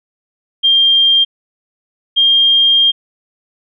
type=tone pair in turn; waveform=sine; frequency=3195 / 3210 Hz; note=G7 / G7; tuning=+32 / +40 cents; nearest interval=unison; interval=8 cents; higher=second; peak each=-7 dBFS; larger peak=neither; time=0.63-1.25 / 2.16-2.92 s; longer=second; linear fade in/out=20 ms; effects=none